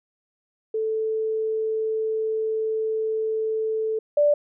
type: tone pair in turn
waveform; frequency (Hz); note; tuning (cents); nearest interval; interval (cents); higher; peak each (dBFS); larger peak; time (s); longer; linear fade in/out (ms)
sine; 439.4 / 586.5; A4 / D5; -2 / -2; perfect fourth; 500; second; -22 / -15; second; 0.74-3.99 / 4.17-4.34; first; 5
effects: none